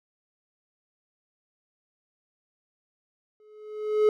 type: tone with exponential growth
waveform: triangle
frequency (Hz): 426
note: G#4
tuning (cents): +44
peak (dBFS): -13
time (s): 3.4-4.09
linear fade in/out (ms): 1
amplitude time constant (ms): 150
effects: none